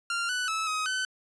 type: tone with pitch steps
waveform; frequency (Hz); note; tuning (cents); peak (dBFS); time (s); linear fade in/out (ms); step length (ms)
sawtooth; 1389 / 1489 / 1303 / 1263 / 1517; F6 / F#6 / E6 / D#6 / F#6; -10 / +11 / -20 / +26 / +43; -24; 0.1-1.05; 2; 190
effects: resampled to 22050 Hz